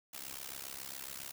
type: noise with amplitude modulation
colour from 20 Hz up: white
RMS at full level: -41 dBFS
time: 0.13-1.32 s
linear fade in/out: 10 ms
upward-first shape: sine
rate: 67.3 Hz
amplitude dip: 95%
effects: none